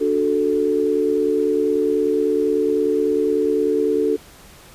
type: chord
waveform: sine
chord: D major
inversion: none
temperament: equal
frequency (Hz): 293.7 / 370 / 440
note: D4 / F#4 / A4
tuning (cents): 0 / 0 / 0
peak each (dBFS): -22 / -22 / -18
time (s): 0-4.17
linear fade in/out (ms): 20
effects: pink hiss -45 dBFS RMS until 4.74 s + resampled to 32000 Hz